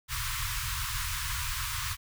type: band-stop noise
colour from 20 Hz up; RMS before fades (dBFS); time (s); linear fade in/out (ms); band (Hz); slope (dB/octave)
pink; -33; 0.08-1.97; 50; 130 to 970; 96
effects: none